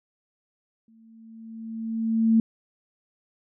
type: tone with exponential growth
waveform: sine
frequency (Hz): 224.7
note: A3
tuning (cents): +37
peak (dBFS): -14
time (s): 0.88-2.4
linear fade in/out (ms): 2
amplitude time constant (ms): 330
effects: none